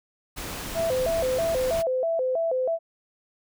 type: noise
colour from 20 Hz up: pink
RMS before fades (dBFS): -34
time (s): 0.36-1.83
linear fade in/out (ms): 20
type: tone with vibrato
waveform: sine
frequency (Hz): 583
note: D5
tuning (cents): -13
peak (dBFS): -22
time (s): 0.74-2.79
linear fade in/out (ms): 50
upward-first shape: square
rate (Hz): 3.1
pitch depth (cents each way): 220
effects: none